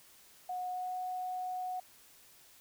sine tone with pitch glide, 729 to 735.3 Hz, F#5 to F#5, -26 to -11 cents, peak -35 dBFS, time 0.49-1.8 s, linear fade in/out 5 ms, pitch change +15 cents, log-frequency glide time 0.69-0.92 s, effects white hiss -60 dBFS RMS until 2.6 s

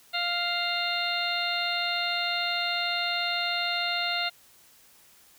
harmonic tone with a mistuned harmonic, 698.5 Hz, F5, in tune, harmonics 1 / 2 / 3 / 4 / 5 / 6, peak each -33 / -33 / -33 / -33 / -33 / -33 dBFS, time 0.13-4.3 s, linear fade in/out 20 ms, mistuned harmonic 5, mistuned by +77 cents, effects white hiss -57 dBFS RMS until 5.38 s

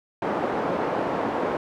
pink band-pass noise, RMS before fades -26 dBFS, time 0.22-1.57 s, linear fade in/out 2 ms, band 330 to 930 Hz, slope 12 dB/octave, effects none

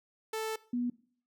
sawtooth / sine tone pair in turn, 440 / 243.5 Hz, A4 / B3, 0 / -24 cents, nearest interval minor seventh, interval 1024 cents, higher first, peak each -29 / -29 dBFS, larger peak neither, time 0.33-0.56 / 0.73-0.9 s, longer first, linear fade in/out 5 ms, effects noise-tail reverb RT60 0.5 s tail -20 dB re dry

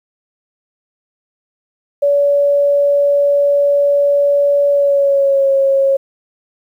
sine tone with pitch glide, 570 to 545.5 Hz, C#5 to C#5, +48 to -28 cents, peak -9 dBFS, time 2.02-5.97 s, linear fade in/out 10 ms, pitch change -76 cents, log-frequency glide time 4.7-5.51 s, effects 8-bit

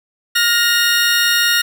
20% pulse tone pair together, 1419.8 / 1864.7 Hz, F6 / A#6, +28 / 0 cents, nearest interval perfect fourth, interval 472 cents, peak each -10 dBFS, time 0.35-1.62 s, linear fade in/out 10 ms, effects none

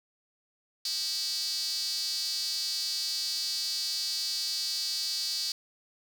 square tone with high-pass filter, 175.1 Hz, F3, 5 cents sharp, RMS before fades -32 dBFS, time 0.85-5.52 s, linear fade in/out 2 ms, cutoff 4600 Hz, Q 7.2, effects none

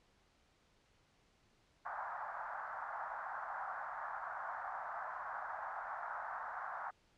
pink band-pass noise, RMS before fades -44 dBFS, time 1.85-6.91 s, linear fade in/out 10 ms, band 700 to 1600 Hz, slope 48 dB/octave, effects pink hiss -72 dBFS RMS until 7.17 s + low-pass 6000 Hz 12 dB/octave

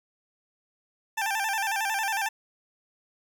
20% pulse tone with vibrato, 836 Hz, G#5, 11 cents sharp, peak -21 dBFS, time 1.17-2.29 s, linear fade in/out 10 ms, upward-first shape square, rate 11 Hz, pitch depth 97 cents each way, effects none

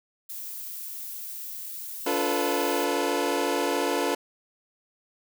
violet noise, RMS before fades -37 dBFS, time 0.29-2.85 s, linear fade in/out 10 ms
25% pulse chord, B half-diminished seventh, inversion first, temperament equal with one note detuned, 286.6 / 349.2 / 440 / 493.9 Hz, D4 / F4 / A4 / B4, -42 / 0 / 0 / 0 cents, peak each -26 dBFS, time 2.06-4.15 s, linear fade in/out 5 ms
effects none

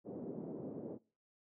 white band-pass noise, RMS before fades -45 dBFS, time 0.04-0.99 s, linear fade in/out 50 ms, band 150 to 450 Hz, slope 24 dB/octave, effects noise-tail reverb RT60 0.4 s tail -24 dB re dry

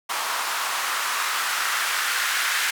blue noise with band-pass filter sweep, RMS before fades -25 dBFS, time 0.09-2.71 s, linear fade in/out 10 ms, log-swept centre 990 to 1600 Hz, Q 2.1, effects none

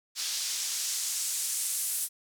white noise with band-pass filter sweep, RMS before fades -32 dBFS, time 0.15-2.09 s, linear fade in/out 50 ms, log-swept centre 4800 to 10000 Hz, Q 1.3, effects none

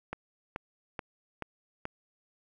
click train, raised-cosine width 0.5 ms, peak -20 dBFS, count 5, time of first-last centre 0.13-1.854 s, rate 2.32 Hz, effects 10-bit

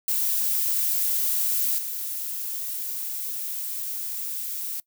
violet noise with level steps, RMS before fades -24 / -31 dBFS, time 0.08-4.8 s, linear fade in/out 2 ms, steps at 1.78 s, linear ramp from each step 5 ms, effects noise-tail reverb RT60 0.1 s tail -22 dB re dry

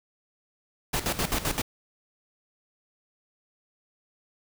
pink noise with tremolo, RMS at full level -26 dBFS, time 0.93-1.62 s, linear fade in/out 10 ms, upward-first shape square, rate 7.7 Hz, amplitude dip 75%, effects none

